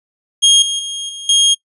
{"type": "tone with level steps", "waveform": "sawtooth", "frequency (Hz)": 3250, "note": "G#7", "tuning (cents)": -38, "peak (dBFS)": [-3, -13, -18, -23, -5], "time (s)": [0.42, 1.55], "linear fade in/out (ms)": 20, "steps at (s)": [0.62, 0.79, 1.09, 1.29], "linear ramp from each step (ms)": 2, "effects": ["noise-tail reverb RT60 0.1 s tail -25 dB re dry", "resampled to 24000 Hz"]}